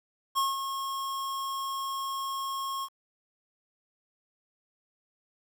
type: tone with ADSR envelope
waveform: square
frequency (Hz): 1085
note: C#6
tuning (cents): -37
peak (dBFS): -24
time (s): 0.35-2.89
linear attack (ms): 28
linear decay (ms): 180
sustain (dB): -8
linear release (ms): 59
effects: 9-bit